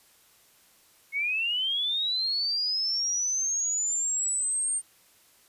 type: linear sweep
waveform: sine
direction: up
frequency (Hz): 2166 to 8790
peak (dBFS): -25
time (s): 1.12-4.82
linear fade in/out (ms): 50
effects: white hiss -60 dBFS RMS until 5.48 s + resampled to 32000 Hz